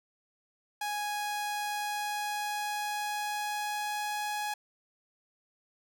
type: tone with pitch glide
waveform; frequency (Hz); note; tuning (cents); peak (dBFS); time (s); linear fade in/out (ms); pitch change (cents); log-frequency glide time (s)
sawtooth; 830.6 to 836.4; G#5 to G#5; 0 to +12; -28; 0.81-4.54; 5; +12; 1.66-4.14
effects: none